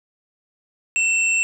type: tone pair together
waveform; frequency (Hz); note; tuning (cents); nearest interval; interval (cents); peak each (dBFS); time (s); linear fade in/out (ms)
sine; 2681 / 7575; E7 / A#8; +29 / +27; octave + tritone; 1798; -17 / -24; 0.96-1.43; 0
effects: none